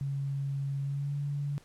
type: tone with pitch glide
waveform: sine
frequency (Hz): 138.59 to 143.15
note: C#3 to D3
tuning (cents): 0 to -44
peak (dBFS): -30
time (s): 0.01-1.58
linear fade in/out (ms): 0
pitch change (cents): +56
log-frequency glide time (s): 0.81-1.16
effects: pink hiss -61 dBFS RMS until 1.64 s + low-pass 11000 Hz 12 dB/octave